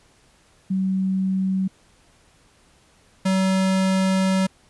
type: tone pair in turn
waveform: sine / square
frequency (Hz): 189.8 / 189.8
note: F#3 / F#3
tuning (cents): +44 / +44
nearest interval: unison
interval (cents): 0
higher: neither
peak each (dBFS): -19 / -18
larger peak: second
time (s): 0.7-1.68 / 3.25-4.47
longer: second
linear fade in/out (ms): 10
effects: pink hiss -57 dBFS RMS until 4.69 s + resampled to 24000 Hz